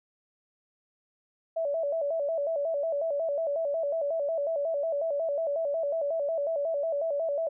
sine tone with vibrato, 612 Hz, D#5, 29 cents flat, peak -26 dBFS, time 1.56-7.49 s, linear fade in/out 10 ms, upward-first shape square, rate 5.5 Hz, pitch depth 120 cents each way, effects none

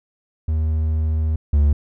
triangle tone pair in turn, 78.5 / 72.82 Hz, D#2 / D2, +16 / -14 cents, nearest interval minor second, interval 130 cents, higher first, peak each -15 / -10 dBFS, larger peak second, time 0.48-1.36 / 1.53-1.73 s, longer first, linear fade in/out 5 ms, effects none

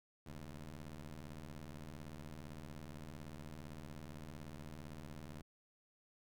20% pulse ring-modulated tone, 77.5 Hz, D#2, 6 cents flat, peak -40 dBFS, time 0.26-5.42 s, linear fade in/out 5 ms, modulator 69.6 Hz, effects none

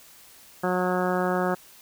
harmonic tone, 181.8 Hz, F#3, 30 cents flat, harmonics 1 / 2 / 3 / 4 / 5 / 6 / 7 / 8 / 9, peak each -28 / -28 / -29 / -30 / -34 / -36 / -33 / -36 / -36 dBFS, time 0.63-1.55 s, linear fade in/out 10 ms, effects white hiss -51 dBFS RMS until 1.81 s

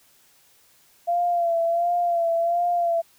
sine tone with vibrato, 685 Hz, F5, 34 cents flat, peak -19 dBFS, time 1.07-3.02 s, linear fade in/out 20 ms, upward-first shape sine, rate 1.4 Hz, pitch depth 43 cents each way, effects white hiss -58 dBFS RMS until 3.18 s

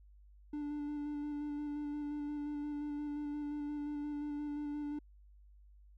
triangle tone with vibrato, 293.7 Hz, D4, in tune, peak -35 dBFS, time 0.53-4.99 s, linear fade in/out 5 ms, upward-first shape square, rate 5.7 Hz, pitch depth 14 cents each way, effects added 50 Hz sine -57 dBFS peak until 5.97 s

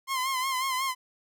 sawtooth tone with vibrato, 1046.5 Hz, C6, in tune, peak -23 dBFS, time 0.07-0.95 s, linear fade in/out 50 ms, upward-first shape sine, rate 5.5 Hz, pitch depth 61 cents each way, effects none

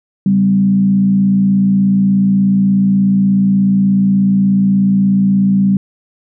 sine tone with frequency modulation, 194.9 Hz, G3, 10 cents flat, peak -8 dBFS, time 0.26-5.77 s, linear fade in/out 2 ms, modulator 56.6 Hz, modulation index 0.46, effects none

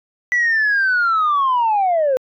sine linear sweep, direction down, 1975.5 to 500 Hz, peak -12 dBFS, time 0.32-2.17 s, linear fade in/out 0 ms, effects tanh soft clip ceiling -11 dBFS

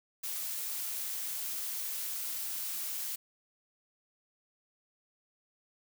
blue noise, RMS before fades -37 dBFS, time 0.23-3.16 s, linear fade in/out 10 ms, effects none

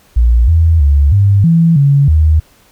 sine tone with pitch steps, 58.8 / 81.8 / 71.1 / 100 / 166.1 / 140.7 / 78 Hz, A#1 / E2 / C#2 / G2 / E3 / C#3 / D#2, +16 / -13 / +45 / +35 / +13 / +26 / +5 cents, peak -5 dBFS, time 0.16-2.4 s, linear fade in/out 10 ms, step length 320 ms, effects pink hiss -48 dBFS RMS until 2.71 s

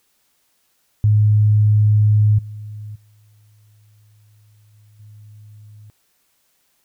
sine tone with level steps, 105.7 Hz, G#2, 31 cents sharp, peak -10 / -29 / -49 / -47 / -39 dBFS, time 1.04-5.9 s, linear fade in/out 0 ms, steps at 2.38 / 2.95 / 4.73 / 4.99 s, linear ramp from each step 10 ms, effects white hiss -64 dBFS RMS until 6.84 s

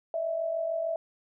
sine tone pair together, 612.7 / 659.3 Hz, D#5 / E5, -27 / 0 cents, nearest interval minor second, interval 127 cents, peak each -36 / -28 dBFS, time 0.14-0.96 s, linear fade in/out 2 ms, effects none

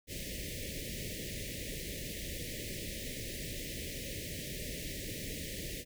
pink band-stop noise, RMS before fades -41 dBFS, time 0.07-5.85 s, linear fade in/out 50 ms, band 610 to 1800 Hz, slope 96 dB/octave, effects none

